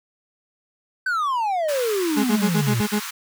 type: exponential sweep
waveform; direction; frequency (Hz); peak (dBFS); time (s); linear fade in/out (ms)
triangle; down; 1555 to 110; -18; 1.06-2.81; 5
type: high-pass noise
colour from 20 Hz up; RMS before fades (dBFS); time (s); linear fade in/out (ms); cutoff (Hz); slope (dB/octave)
pink; -32; 1.68-3.11; 10; 1000; 48
type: tone bursts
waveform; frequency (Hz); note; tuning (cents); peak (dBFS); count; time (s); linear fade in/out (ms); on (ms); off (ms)
35% pulse; 209.3; G#3; +14; -17; 7; 2.16-3; 20; 84; 42
effects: none